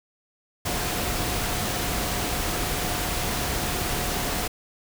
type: tone in noise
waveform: sine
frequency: 717 Hz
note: F5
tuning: 45 cents sharp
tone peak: -37 dBFS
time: 0.65-4.48 s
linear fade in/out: 10 ms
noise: pink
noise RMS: -27 dBFS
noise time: 0.65-4.48 s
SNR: -13 dB
effects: none